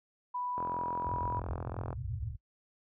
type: tone with pitch glide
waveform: sine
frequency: 987.8 to 975.9 Hz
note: B5 to B5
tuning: 0 to -21 cents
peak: -33 dBFS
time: 0.34-1.4 s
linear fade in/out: 10 ms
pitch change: -21 cents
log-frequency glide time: 0.62-0.75 s
type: click train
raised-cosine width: 1 ms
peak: -25 dBFS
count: 59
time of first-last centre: 0.58-1.929 s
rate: 43 Hz
type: low-pass noise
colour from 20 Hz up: white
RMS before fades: -37 dBFS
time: 1.04-2.36 s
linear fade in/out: 10 ms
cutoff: 130 Hz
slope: 96 dB/octave
effects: noise-tail reverb RT60 0.1 s tail -24 dB re dry + high-pass 60 Hz 12 dB/octave